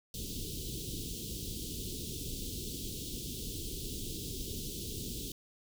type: band-stop noise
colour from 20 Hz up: pink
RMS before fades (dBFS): -40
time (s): 0.14-5.32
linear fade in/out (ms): 2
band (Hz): 440 to 3100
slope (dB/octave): 48
effects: none